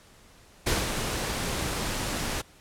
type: noise with ADSR envelope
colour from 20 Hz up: pink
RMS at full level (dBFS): -24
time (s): 0.66-2.42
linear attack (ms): 11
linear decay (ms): 190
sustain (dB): -6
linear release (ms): 15
effects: pink hiss -55 dBFS RMS until 2.6 s + low-pass 11000 Hz 12 dB/octave